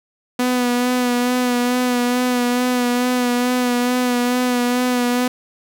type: tone with vibrato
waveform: sawtooth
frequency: 246.9 Hz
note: B3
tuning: in tune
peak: -12 dBFS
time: 0.39-5.28 s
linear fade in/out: 5 ms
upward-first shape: sine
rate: 2.3 Hz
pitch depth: 26 cents each way
effects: none